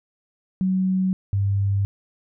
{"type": "tone pair in turn", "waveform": "sine", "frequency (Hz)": [187.5, 99.32], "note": ["F#3", "G2"], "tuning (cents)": [23, 23], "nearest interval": "major seventh", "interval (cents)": 1100, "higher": "first", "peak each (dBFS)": -18, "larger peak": "neither", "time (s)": [[0.61, 1.13], [1.33, 1.85]], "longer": "neither", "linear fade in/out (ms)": 0, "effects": []}